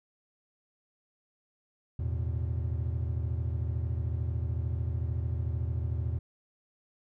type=chord; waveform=triangle; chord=E suspended fourth; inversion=none; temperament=equal with one note detuned; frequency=81.27 / 110 / 123.47 Hz; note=E2 / A2 / B2; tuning=-24 / 0 / 0 cents; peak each=-29 / -33 / -34 dBFS; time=1.99-6.19 s; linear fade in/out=5 ms; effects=none